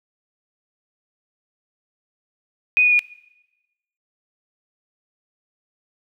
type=tone with pitch steps; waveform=sine; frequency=2489 / 2465 / 2441 Hz; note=D#7 / D#7 / D#7; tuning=0 / -17 / -34 cents; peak=-12 dBFS; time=2.77-2.992 s; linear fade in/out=0 ms; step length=74 ms; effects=noise-tail reverb RT60 1.0 s tail -21 dB re dry